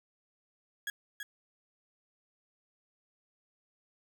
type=tone with echo; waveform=35% pulse; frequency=1660 Hz; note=G#6; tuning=1 cent flat; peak=-32 dBFS; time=0.87-0.9 s; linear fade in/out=2 ms; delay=330 ms; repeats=1; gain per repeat=-5 dB; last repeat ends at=1.23 s; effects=none